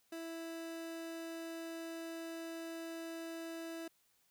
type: tone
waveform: 30% pulse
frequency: 329.6 Hz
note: E4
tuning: in tune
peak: -40 dBFS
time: 0.12-3.88 s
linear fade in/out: 5 ms
effects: white hiss -74 dBFS RMS until 4.3 s